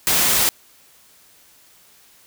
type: noise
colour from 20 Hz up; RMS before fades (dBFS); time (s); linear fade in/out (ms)
white; -17; 0.07-0.49; 0
effects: white hiss -52 dBFS RMS until 2.26 s